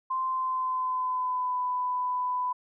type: tone with pitch glide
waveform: sine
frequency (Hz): 1041 to 998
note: C6 to B5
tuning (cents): -9 to +18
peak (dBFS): -26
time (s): 0.1-2.53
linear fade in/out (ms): 10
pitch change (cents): -73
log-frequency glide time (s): 0.24-1.6
effects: none